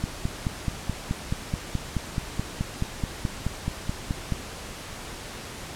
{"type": "click train", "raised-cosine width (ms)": 5, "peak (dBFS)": -13, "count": 21, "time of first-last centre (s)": [0.04, 4.323], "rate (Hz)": 4.67, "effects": ["pink hiss -38 dBFS RMS until 5.75 s", "low-pass 10000 Hz 12 dB/octave"]}